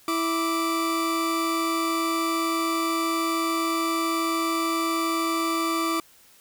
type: tone pair together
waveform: 40% pulse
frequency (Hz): 329.1 / 1171.3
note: E4 / D6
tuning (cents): -3 / -5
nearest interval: octave + minor seventh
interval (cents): 2198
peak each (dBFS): -25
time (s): 0.08-6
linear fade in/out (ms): 2
effects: white hiss -55 dBFS RMS until 6.4 s